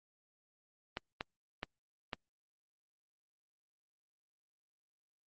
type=clicks; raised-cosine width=0.3 ms; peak=-21 dBFS; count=4; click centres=0.971 / 1.209 / 1.631 / 2.132 s; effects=Opus 32 kbps